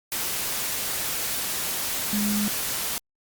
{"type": "tone in noise", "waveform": "sine", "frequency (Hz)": 207.7, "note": "G#3", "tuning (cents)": 0, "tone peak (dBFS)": -23, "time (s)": [2.13, 2.48], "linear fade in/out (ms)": 0, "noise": "white", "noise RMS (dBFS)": -28, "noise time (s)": [0.12, 2.98], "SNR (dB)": 2, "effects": ["Opus 48 kbps"]}